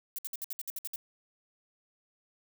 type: noise bursts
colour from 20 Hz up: violet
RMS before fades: -37 dBFS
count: 10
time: 0.16-0.959 s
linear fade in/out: 0 ms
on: 25 ms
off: 61 ms
effects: none